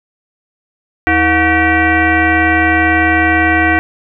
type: tone with frequency modulation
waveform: sine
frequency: 1125 Hz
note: C#6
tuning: 25 cents sharp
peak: -8 dBFS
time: 1.07-3.79 s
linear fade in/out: 0 ms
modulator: 402 Hz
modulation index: 2.8
effects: none